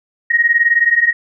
sine beating tone pair, 1864.7 / 1883.7 Hz, A#6 / A#6, 0 / +18 cents, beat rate 19 Hz, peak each -14 / -12 dBFS, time 0.3-1.13 s, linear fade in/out 10 ms, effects none

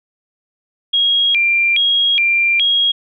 sine tone with vibrato, 2794 Hz, F7, in tune, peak -11 dBFS, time 0.93-2.92 s, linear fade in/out 10 ms, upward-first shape square, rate 1.2 Hz, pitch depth 280 cents each way, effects none

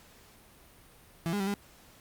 35% pulse tone with pitch steps, 166.8 / 204.2 / 194.3 / 202.3 Hz, E3 / G#3 / G3 / G#3, +21 / -29 / -15 / -45 cents, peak -27 dBFS, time 1.26-1.54 s, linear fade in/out 0 ms, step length 70 ms, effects pink hiss -57 dBFS RMS until 2 s + Opus 48 kbps

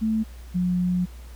sine tone pair in turn, 220 / 179.67 Hz, A3 / F3, 0 / +49 cents, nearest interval major third, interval 351 cents, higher first, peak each -20 dBFS, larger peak neither, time 0.01-0.24 / 0.54-1.06 s, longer second, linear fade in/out 20 ms, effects added 60 Hz sine -38 dBFS peak until 1.35 s + pink hiss -52 dBFS RMS until 1.35 s

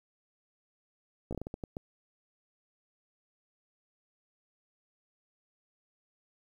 slowing click train, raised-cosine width 2 ms, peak -24 dBFS, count 9, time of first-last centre 1.31-1.769 s, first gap 16 ms, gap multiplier 1.35, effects 10-bit

